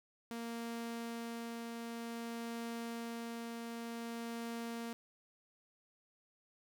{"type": "tone with tremolo", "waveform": "sawtooth", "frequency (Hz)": 232.3, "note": "A#3", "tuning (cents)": -6, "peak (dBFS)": -36, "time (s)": [0.31, 4.93], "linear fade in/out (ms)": 0, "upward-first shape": "triangle", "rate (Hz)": 0.53, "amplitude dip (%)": 25, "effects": []}